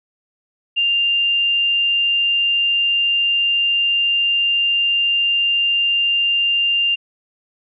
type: tone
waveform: sine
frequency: 2794 Hz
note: F7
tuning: in tune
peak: -14 dBFS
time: 0.76-6.96 s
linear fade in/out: 20 ms
effects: none